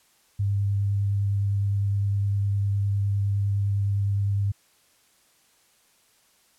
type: tone with vibrato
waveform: sine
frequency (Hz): 100.2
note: G2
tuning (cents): +38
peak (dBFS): -21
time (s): 0.39-4.52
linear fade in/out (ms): 10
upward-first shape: sine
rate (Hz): 9.8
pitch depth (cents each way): 11
effects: white hiss -62 dBFS RMS until 6.58 s + low-pass 12000 Hz 12 dB/octave